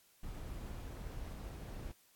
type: noise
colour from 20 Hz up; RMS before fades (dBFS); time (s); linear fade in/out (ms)
brown; -45; 0.23-1.92; 5
effects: white hiss -68 dBFS RMS until 2.15 s + AAC 64 kbps